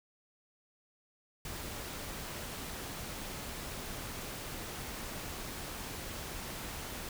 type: noise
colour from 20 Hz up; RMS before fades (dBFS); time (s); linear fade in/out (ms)
pink; -42; 1.45-7.09; 2
effects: none